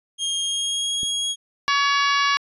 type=tone with pitch glide; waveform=sawtooth; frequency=3235 to 3301 Hz; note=G#7 to G#7; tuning=-46 to -11 cents; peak=-19 dBFS; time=0.18-1.36 s; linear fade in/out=50 ms; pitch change=+35 cents; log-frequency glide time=0.4-1.02 s
type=click; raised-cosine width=3 ms; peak=-24 dBFS; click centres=1.032 s
type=harmonic tone; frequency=564 Hz; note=C#5; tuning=30 cents sharp; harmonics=2 / 3 / 4 / 5 / 6 / 7 / 8 / 9 / 10; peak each=-20 / -24 / -26 / -28 / -30 / -31 / -32 / -33 / -34 dBFS; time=1.68-2.37 s; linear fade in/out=0 ms
effects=resampled to 24000 Hz